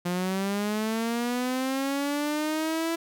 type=linear sweep; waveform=sawtooth; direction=up; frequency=174.61 to 333.9 Hz; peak=-22 dBFS; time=0.05-2.96 s; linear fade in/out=10 ms; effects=none